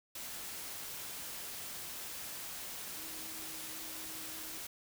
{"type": "tone in noise", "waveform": "sine", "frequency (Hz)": 316.9, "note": "D#4", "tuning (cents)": 32, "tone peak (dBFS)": -55, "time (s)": [2.97, 4.58], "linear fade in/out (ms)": 5, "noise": "white", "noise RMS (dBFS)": -44, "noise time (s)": [0.15, 4.67], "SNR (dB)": -14, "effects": []}